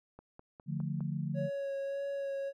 click train, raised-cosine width 1 ms, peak -36 dBFS, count 5, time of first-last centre 0.19-1.006 s, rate 4.9 Hz
sine chord, D minor, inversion none, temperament equal, 146.83 / 174.61 / 220 Hz, D3 / F3 / A3, 0 / 0 / 0 cents, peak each -35 / -37 / -41 dBFS, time 0.66-1.5 s, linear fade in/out 50 ms
triangle tone with vibrato, 554.4 Hz, C#5, in tune, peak -32 dBFS, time 1.34-2.53 s, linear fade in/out 50 ms, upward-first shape sine, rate 1.7 Hz, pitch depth 15 cents each way
effects none

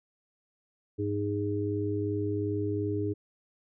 harmonic tone, 102.7 Hz, G#2, 19 cents flat, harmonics 1 / 3 / 4, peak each -32 / -32 / -32 dBFS, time 0.98-3.14 s, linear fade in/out 20 ms, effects none

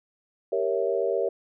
sine chord, G diminished seventh, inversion none, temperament equal, 392 / 466.2 / 554.4 / 659.3 Hz, G4 / Bb4 / Db5 / Fb5, 0 / 0 / 0 / 0 cents, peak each -28 / -27 / -28 / -31 dBFS, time 0.52-1.29 s, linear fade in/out 5 ms, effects none

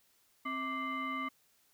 sine tone with frequency modulation, 1174.7 Hz, D6, in tune, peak -34 dBFS, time 0.45-1.29 s, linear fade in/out 10 ms, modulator 910 Hz, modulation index 1.1, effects white hiss -70 dBFS RMS until 1.73 s

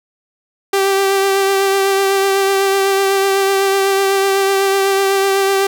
sawtooth tone with vibrato, 390.8 Hz, G4, 5 cents flat, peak -8 dBFS, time 0.73-5.67 s, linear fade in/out 5 ms, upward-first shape triangle, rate 8 Hz, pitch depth 22 cents each way, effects none

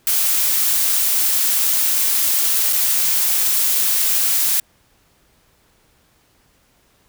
blue noise with dropouts, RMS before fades -17 dBFS, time 0.07-4.6 s, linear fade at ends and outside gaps 1 ms, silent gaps 2.726-2.73 s, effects pink hiss -58 dBFS RMS until 7.08 s

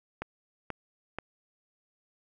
click train, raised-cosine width 0.5 ms, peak -19 dBFS, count 3, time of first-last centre 0.22-1.186 s, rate 2.07 Hz, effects none

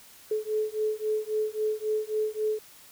sine beating tone pair, 428.5 / 432.2 Hz, A4 / A4, -46 / -31 cents, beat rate 3.7 Hz, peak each -29 dBFS, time 0.31-2.59 s, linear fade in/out 5 ms, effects white hiss -52 dBFS RMS until 2.91 s

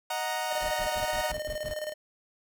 sawtooth chord, D# minor, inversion none, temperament equal with one note detuned, 622.3 / 737.4 / 932.3 Hz, D#5 / F#5 / A#5, 0 / -6 / 0 cents, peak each -32 / -29 / -30 dBFS, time 0.1-1.32 s, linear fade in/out 5 ms
square tone with tremolo, 609 Hz, D#5, 37 cents flat, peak -31 dBFS, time 0.5-1.94 s, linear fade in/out 20 ms, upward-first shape square, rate 19 Hz, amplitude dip 60%
brown noise bursts, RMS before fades -40 dBFS, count 7, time 0.61-1.736 s, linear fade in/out 10 ms, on 100 ms, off 71 ms
effects none

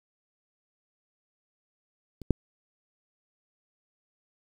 clicks, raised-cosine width 3 ms, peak -28 / -8 dBFS, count 2, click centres 2.217 / 2.307 s, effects 8-bit

